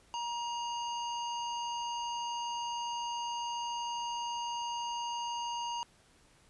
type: harmonic tone with a mistuned harmonic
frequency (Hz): 947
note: A#5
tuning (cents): +27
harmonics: 1 / 3 / 5 / 7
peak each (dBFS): -35 / -42 / -49 / -48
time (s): 0.14-5.83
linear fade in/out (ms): 0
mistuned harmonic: 7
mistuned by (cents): -70
effects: pink hiss -64 dBFS RMS until 6.49 s + resampled to 24000 Hz